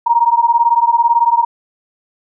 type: beating tone pair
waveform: sine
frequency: 930 / 948 Hz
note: A#5 / A#5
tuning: -4 / +29 cents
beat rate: 18 Hz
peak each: -12 dBFS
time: 0.06-1.45 s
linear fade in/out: 10 ms
effects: none